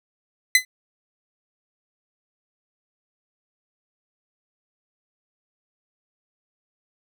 sawtooth tone with exponential decay, 2022 Hz, B6, 40 cents sharp, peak -5 dBFS, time 0.55-0.65 s, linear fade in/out 2 ms, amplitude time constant 21 ms, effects none

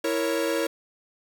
45% pulse chord, A# diminished, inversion second, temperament equal, 329.6 / 466.2 / 554.4 Hz, E4 / A#4 / C#5, 0 / 0 / 0 cents, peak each -28 dBFS, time 0.04-0.67 s, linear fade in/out 5 ms, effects 10-bit

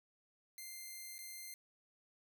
5% pulse tone with dropouts, 2093 Hz, C7, in tune, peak -37 dBFS, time 0.58-1.54 s, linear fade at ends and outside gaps 1 ms, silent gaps 1.182-1.189 s, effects none

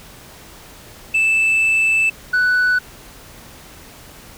sine tone pair in turn, 2637 / 1487.3 Hz, E7 / F#6, 0 / +9 cents, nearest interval minor seventh, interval 991 cents, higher first, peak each -10 dBFS, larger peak neither, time 1.14-2.1 / 2.33-2.79 s, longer first, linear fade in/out 10 ms, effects tanh soft clip ceiling -12 dBFS + pink hiss -41 dBFS RMS until 4.37 s

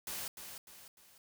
white noise with echo, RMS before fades -41 dBFS, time 0.07-0.28 s, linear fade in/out 2 ms, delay 300 ms, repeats 3, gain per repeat -7 dB, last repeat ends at 1.18 s, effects none

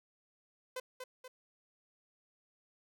sawtooth tone with echo, 510 Hz, C5, 44 cents flat, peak -34 dBFS, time 0.76-0.8 s, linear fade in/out 5 ms, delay 240 ms, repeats 2, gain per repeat -5 dB, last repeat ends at 1.28 s, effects none

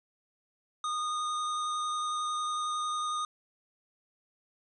square tone with vibrato, 1230 Hz, D#6, 20 cents flat, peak -31 dBFS, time 0.84-3.25 s, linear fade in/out 2 ms, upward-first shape sine, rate 11 Hz, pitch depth 10 cents each way, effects resampled to 22050 Hz

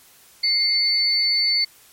sine tone pair together, 2110 / 4496 Hz, C7 / C#8, +14 / +24 cents, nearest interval octave + minor second, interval 1310 cents, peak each -25 / -17 dBFS, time 0.43-1.65 s, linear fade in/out 10 ms, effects white hiss -51 dBFS RMS until 1.92 s + MP3 64 kbps

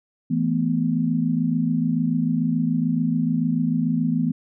sine chord, E suspended fourth, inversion none, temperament equal, 164.81 / 220 / 246.9 Hz, E3 / A3 / B3, 0 / 0 / 0 cents, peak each -23 / -25 / -22 dBFS, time 0.3-4.32 s, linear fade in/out 10 ms, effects none

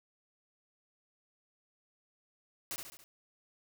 white noise with echo, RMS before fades -39 dBFS, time 2.71-2.76 s, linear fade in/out 0 ms, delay 70 ms, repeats 4, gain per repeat -5 dB, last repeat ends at 3.04 s, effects none

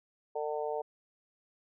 harmonic tone, 150.2 Hz, D3, 39 cents sharp, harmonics 3 / 4 / 5 / 6, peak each -35 / -37 / -39 / -41 dBFS, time 0.35-0.82 s, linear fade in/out 10 ms, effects none

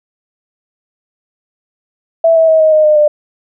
sine tone with pitch steps, 659.3 / 648.7 / 638.3 / 628.1 / 618 / 608.1 / 598.3 Hz, E5 / E5 / D#5 / D#5 / D#5 / D#5 / D5, 0 / -28 / +44 / +16 / -12 / -40 / +32 cents, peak -5 dBFS, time 2.24-3.08 s, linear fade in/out 5 ms, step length 120 ms, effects none

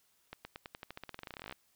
accelerating click train, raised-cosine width 0.3 ms, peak -27 dBFS, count 25, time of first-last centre 0.33-1.525 s, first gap 120 ms, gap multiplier 0.91, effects white hiss -72 dBFS RMS until 1.75 s

